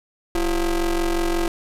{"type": "ring-modulated tone", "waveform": "45% pulse", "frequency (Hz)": 180.8, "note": "F#3", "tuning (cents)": -40, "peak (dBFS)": -16, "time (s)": [0.35, 1.48], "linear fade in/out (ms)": 2, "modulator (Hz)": 158, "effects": ["resampled to 32000 Hz", "8-bit"]}